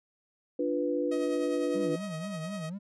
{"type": "chord", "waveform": "sine", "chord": "B diminished", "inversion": "first", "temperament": "equal", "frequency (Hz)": [293.7, 349.2, 493.9], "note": ["D4", "F4", "B4"], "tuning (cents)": [0, 0, 0], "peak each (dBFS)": [-31, -33, -30], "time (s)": [0.59, 1.96], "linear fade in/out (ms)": 5}
{"type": "tone with tremolo", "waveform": "sawtooth", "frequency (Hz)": 632, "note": "D#5", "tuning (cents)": 27, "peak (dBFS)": -33, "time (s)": [1.11, 2.7], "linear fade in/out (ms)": 10, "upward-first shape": "triangle", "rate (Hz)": 9.9, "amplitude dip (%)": 55}
{"type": "tone with vibrato", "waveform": "triangle", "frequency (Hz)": 178, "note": "F3", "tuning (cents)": 33, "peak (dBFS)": -33, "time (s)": [1.74, 2.79], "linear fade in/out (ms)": 20, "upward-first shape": "sine", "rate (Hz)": 4.1, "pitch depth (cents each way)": 220}
{"effects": ["resampled to 24000 Hz"]}